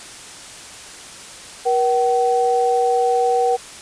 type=tone pair together; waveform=sine; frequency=478.8 / 760 Hz; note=A#4 / F#5; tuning=+46 / +46 cents; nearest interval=minor sixth; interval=800 cents; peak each=-17 dBFS; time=1.65-3.57 s; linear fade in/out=20 ms; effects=white hiss -37 dBFS RMS until 3.81 s + resampled to 22050 Hz